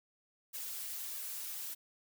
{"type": "noise with flanger", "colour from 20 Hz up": "blue", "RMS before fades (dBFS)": -42, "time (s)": [0.53, 1.75], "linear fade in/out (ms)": 20, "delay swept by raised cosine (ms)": [1.7, 6.6], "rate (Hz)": 1.6, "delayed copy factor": 0.85, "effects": []}